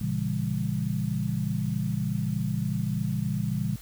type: chord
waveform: sine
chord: A# diminished seventh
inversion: none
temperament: just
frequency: 116.54 / 139.85 / 167.82 / 201.4 Hz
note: A#2 / C#3 / E3 / G3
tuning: 0 / +16 / +31 / +47 cents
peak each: -31 dBFS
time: 0.01-3.76 s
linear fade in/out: 5 ms
effects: added 50 Hz sine -46 dBFS peak until 3.81 s + white hiss -50 dBFS RMS until 3.81 s

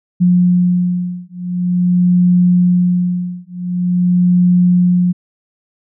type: beating tone pair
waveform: sine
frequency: 178.3 / 178.76 Hz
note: F3 / F3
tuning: +36 / +41 cents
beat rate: 0.46 Hz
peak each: -13 dBFS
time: 0.2-5.13 s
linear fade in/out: 20 ms
effects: none

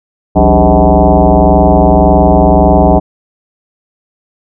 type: tone with frequency modulation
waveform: sine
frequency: 281.6 Hz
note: C#4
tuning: 27 cents sharp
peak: -3 dBFS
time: 0.35-3 s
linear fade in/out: 20 ms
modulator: 117 Hz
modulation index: 4.6
effects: none

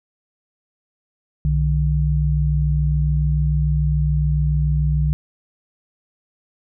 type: tone pair together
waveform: sine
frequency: 63.11 / 150.1 Hz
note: B1 / D3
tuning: +38 / +38 cents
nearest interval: octave + minor third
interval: 1500 cents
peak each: -18 dBFS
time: 1.45-5.13 s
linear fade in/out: 0 ms
effects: none

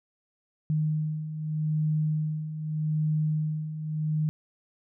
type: beating tone pair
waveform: sine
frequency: 153.6 / 154.42 Hz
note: D#3 / D#3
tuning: -22 / -13 cents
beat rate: 0.82 Hz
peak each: -32 / -26 dBFS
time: 0.7-4.29 s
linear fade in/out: 0 ms
effects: none

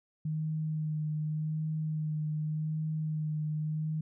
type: tone with vibrato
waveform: sine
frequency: 154.7 Hz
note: D#3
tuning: 10 cents flat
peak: -30 dBFS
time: 0.25-4.01 s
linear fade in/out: 5 ms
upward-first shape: sine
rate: 0.86 Hz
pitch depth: 19 cents each way
effects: none

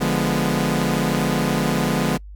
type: chord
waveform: sawtooth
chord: D diminished seventh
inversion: none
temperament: equal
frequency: 146.83 / 174.61 / 207.7 / 246.9 Hz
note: D3 / F3 / Ab3 / Cb4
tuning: 0 / 0 / 0 / 0 cents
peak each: -20 dBFS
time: 0-2.18 s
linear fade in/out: 20 ms
effects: noise-tail reverb RT60 0.1 s tail -26 dB re dry + added 50 Hz sine -35 dBFS peak until 2.35 s

